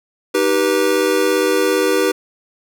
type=chord; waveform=square; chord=Eb augmented; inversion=none; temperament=just; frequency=311.1 / 388.9 / 486.1 Hz; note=Eb4 / G4 / B4; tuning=0 / -14 / -28 cents; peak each=-21 / -18 / -18 dBFS; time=0.34-2.12 s; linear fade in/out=10 ms; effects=none